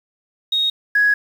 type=tone pair in turn; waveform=sine; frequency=3746 / 1668.7 Hz; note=A#7 / G#6; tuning=+8 / +8 cents; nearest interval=octave + major second; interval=1400 cents; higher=first; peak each=-15 / -11 dBFS; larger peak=second; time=0.52-0.7 / 0.95-1.14 s; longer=second; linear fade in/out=5 ms; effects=tanh soft clip ceiling -7 dBFS + 7-bit